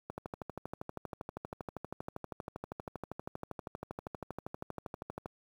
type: click train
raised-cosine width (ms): 1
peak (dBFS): -25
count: 66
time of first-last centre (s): 0.1-5.259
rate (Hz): 12.6
effects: high-pass 60 Hz 12 dB/octave + 9-bit